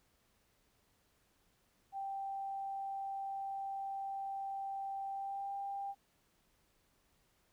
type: tone with pitch glide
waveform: sine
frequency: 784 to 794 Hz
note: G5 to G5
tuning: 0 to +22 cents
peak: -38 dBFS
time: 1.92-5.95 s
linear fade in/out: 50 ms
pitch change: +22 cents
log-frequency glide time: 5.1-5.52 s
effects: pink hiss -74 dBFS RMS until 7.52 s